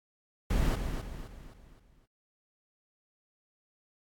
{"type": "noise with echo", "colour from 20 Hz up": "brown", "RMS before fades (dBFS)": -27, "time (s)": [0.5, 0.76], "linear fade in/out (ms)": 5, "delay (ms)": 260, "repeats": 5, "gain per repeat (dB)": -7, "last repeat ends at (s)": 2.06, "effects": ["AAC 64 kbps"]}